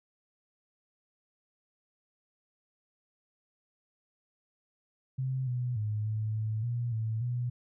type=tone with pitch steps; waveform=sine; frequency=130.9 / 123.7 / 106.4 / 108.5 / 109.1 / 119.6 / 111 / 122.2 Hz; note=C3 / B2 / G#2 / A2 / A2 / A#2 / A2 / B2; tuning=+1 / +3 / +42 / -24 / -14 / +45 / +16 / -18 cents; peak=-29 dBFS; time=5.18-7.5 s; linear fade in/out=10 ms; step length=290 ms; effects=none